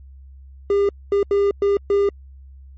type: tone bursts at uneven times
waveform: triangle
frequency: 401.8 Hz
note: G4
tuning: 43 cents sharp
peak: -12 dBFS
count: 5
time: 0.7-0.89 / 1.12-1.23 / 1.31-1.51 / 1.62-1.77 / 1.9-2.09 s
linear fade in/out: 2 ms
effects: added 67 Hz sine -39 dBFS peak until 2.77 s + MP3 32 kbps